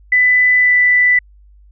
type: tone with pitch glide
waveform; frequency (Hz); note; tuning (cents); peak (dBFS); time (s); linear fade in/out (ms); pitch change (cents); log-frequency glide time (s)
sine; 1996 to 1983.4; B6 to B6; +18 to +7; -8; 0.12-1.19; 5; -11; 0.58-0.73
effects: added 50 Hz sine -42 dBFS peak until 1.71 s